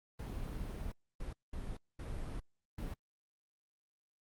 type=noise bursts at uneven times; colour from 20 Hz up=brown; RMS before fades=-41 dBFS; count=5; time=0.19-0.92 / 1.2-1.33 / 1.53-1.77 / 1.99-2.4 / 2.78-2.94 s; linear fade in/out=5 ms; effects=Opus 32 kbps